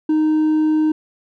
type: tone with hard clipping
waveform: sine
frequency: 310 Hz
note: D#4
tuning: 6 cents flat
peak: -14 dBFS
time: 0.09-0.92 s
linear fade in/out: 5 ms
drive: 2 dB
effects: none